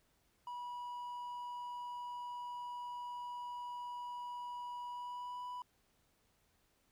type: tone with pitch glide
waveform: triangle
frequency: 974 to 988.2 Hz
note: B5 to B5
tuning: -24 to +1 cents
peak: -40 dBFS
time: 0.47-5.62 s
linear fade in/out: 2 ms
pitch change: +25 cents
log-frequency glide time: 4.87-5.47 s
effects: pink hiss -75 dBFS RMS until 6.91 s